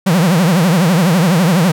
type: tone with vibrato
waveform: 45% pulse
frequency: 174.61 Hz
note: F3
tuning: in tune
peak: -9 dBFS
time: 0.06-1.72 s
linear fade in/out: 10 ms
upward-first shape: triangle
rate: 12 Hz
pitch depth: 250 cents each way
effects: none